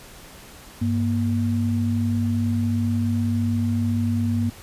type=tone pair together; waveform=sine; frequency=99.46 / 235.6 Hz; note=G2 / A#3; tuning=+26 / +19 cents; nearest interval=octave + minor third; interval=1493 cents; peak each=-22 dBFS; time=0.81-4.5 s; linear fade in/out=10 ms; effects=pink hiss -44 dBFS RMS until 4.62 s + resampled to 32000 Hz